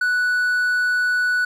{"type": "tone", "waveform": "triangle", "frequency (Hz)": 1480, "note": "F#6", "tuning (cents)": 0, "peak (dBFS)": -15, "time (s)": [0.01, 1.45], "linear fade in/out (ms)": 5, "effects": []}